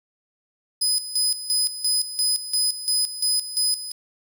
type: tone with tremolo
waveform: 25% pulse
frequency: 5010 Hz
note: D#8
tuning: 11 cents sharp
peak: -14 dBFS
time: 0.81-3.92 s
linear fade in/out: 10 ms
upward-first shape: square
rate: 2.9 Hz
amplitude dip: 75%
effects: none